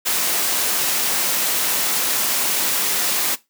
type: noise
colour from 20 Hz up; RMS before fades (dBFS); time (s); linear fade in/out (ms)
white; -20; 0.05-3.36; 20
effects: noise-tail reverb RT60 0.2 s tail -18 dB re dry + high-pass 200 Hz 12 dB/octave